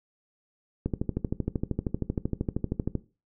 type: click train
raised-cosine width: 3 ms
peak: -14 dBFS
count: 28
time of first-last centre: 0.86-2.953 s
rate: 12.9 Hz
effects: noise-tail reverb RT60 0.3 s tail -17 dB re dry